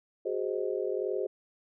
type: chord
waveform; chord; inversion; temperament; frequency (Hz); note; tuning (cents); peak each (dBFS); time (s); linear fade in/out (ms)
sine; Ab dominant seventh; third; just; 373.8 / 415.3 / 519.1 / 623; Gb4 / Ab4 / C5 / Eb5; +18 / 0 / -14 / +2; -33 / -33 / -35 / -39; 0.25-1.27; 10
effects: none